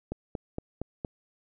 click train, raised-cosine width 2 ms, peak -19 dBFS, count 5, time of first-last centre 0.12-1.048 s, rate 4.31 Hz, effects none

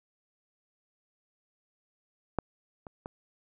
clicks, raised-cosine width 1 ms, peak -13 / -29 / -24 dBFS, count 3, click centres 2.387 / 2.868 / 3.059 s, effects none

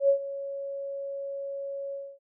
sine tone with ADSR envelope, 555 Hz, C#5, 2 cents sharp, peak -16 dBFS, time 0-2.19 s, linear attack 89 ms, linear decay 93 ms, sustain -16 dB, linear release 260 ms, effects none

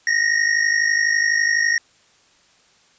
square tone pair together, 1848 / 1900 Hz, A#6 / A#6, -16 / +33 cents, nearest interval unison, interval 49 cents, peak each -19 / -20 dBFS, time 0.07-1.78 s, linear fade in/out 2 ms, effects white hiss -56 dBFS RMS until 2.98 s + resampled to 16000 Hz

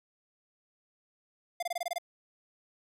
square tone bursts, 698.5 Hz, F5, in tune, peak -31 dBFS, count 8, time 1.6-1.984 s, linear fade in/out 5 ms, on 27 ms, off 24 ms, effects resampled to 32000 Hz

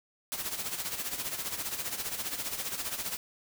white noise with tremolo, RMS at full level -33 dBFS, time 0.32-3.17 s, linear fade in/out 0 ms, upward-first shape sine, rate 15 Hz, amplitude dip 65%, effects none

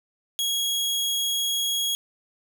sawtooth tone, 3311 Hz, G#7, 6 cents flat, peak -20 dBFS, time 0.39-1.95 s, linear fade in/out 0 ms, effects none

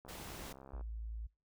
click train, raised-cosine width 1 ms, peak -39 dBFS, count 52, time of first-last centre 0.05-0.81 s, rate 67.1 Hz
pink noise, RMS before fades -48 dBFS, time 0.08-0.53 s, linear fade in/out 10 ms
sine tone, 55.4 Hz, A1, 13 cents sharp, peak -40 dBFS, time 0.73-1.27 s, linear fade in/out 10 ms
effects noise-tail reverb RT60 0.3 s tail -25 dB re dry

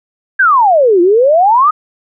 sine exponential two-way sweep, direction down then up, 1647 to 337.4 to 1281 Hz, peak -5 dBFS, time 0.39-1.71 s, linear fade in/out 10 ms, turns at 1.01 s, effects none

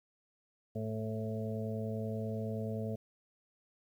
harmonic tone with a mistuned harmonic, 109.9 Hz, A2, 2 cents flat, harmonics 1 / 2 / 4 / 5 / 6, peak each -38 / -39 / -42 / -45 / -45 dBFS, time 0.75-2.96 s, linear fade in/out 10 ms, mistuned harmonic 1, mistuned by -15 cents, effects 11-bit

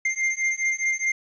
square beating tone pair, 2100 / 2104.8 Hz, C7 / C7, +6 / +10 cents, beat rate 4.8 Hz, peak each -26 dBFS, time 0.05-1.12 s, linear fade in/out 5 ms, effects resampled to 16000 Hz + 10-bit

